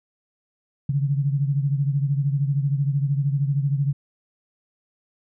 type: beating tone pair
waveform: sine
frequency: 138.59 / 151.59 Hz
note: C#3 / D#3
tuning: 0 / -45 cents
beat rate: 13 Hz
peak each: -20 / -26 dBFS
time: 0.89-3.93 s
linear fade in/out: 5 ms
effects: none